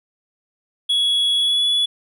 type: tone with pitch glide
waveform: triangle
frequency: 3360 to 3409 Hz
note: G#7 to G#7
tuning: +19 to +45 cents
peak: -14 dBFS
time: 0.89-1.86 s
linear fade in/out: 10 ms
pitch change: +26 cents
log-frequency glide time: 1.36-1.65 s
effects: none